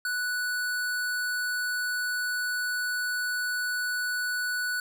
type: tone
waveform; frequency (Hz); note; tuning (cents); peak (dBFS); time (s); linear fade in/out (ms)
square; 1480; F#6; 0; -28; 0.05-4.8; 2
effects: none